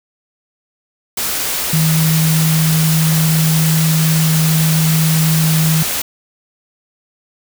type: tone in noise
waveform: sine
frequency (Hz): 159.1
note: D#3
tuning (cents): +39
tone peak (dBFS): -11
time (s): 1.73-5.83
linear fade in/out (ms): 5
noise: white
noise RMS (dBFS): -19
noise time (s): 1.17-6.02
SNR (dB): +5
effects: none